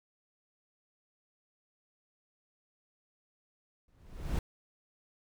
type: noise with exponential growth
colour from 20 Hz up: brown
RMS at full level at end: -28 dBFS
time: 3.88-4.39 s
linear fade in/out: 2 ms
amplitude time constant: 110 ms
effects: none